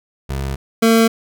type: tone pair in turn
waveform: 25% pulse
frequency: 67.9 / 226.5 Hz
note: C#2 / A#3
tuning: -35 / -50 cents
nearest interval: octave + major sixth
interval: 2085 cents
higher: second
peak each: -17 / -6 dBFS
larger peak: second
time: 0.29-0.56 / 0.82-1.08 s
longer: first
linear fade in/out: 10 ms
effects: none